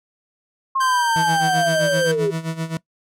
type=linear sweep; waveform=sine; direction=down; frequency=1081 to 392 Hz; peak=-17 dBFS; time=0.75-2.31 s; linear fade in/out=10 ms
type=tone; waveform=sawtooth; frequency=1568 Hz; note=G6; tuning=in tune; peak=-18 dBFS; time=0.8-2.12 s; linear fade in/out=10 ms
type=tone with tremolo; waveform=40% pulse; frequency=162.6 Hz; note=E3; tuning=23 cents flat; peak=-20 dBFS; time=1.16-2.77 s; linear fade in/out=0 ms; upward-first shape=sine; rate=7.7 Hz; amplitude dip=80%
effects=noise-tail reverb RT60 0.1 s tail -20 dB re dry + low-pass 12000 Hz 12 dB/octave